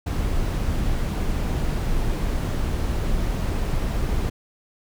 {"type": "noise", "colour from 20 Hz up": "brown", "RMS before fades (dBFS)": -23, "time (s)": [0.06, 4.3], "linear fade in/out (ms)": 10, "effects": []}